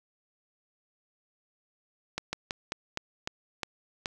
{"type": "slowing click train", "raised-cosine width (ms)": 0.2, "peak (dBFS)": -14, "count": 8, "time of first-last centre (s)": [2.18, 4.058], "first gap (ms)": 150, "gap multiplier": 1.19, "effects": []}